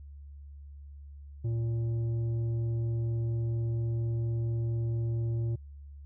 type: tone with tanh clipping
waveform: sine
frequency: 115.3 Hz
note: A#2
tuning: 19 cents flat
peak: -29 dBFS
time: 1.44-5.56 s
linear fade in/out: 10 ms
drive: 7 dB
effects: added 71 Hz sine -44 dBFS peak until 6.05 s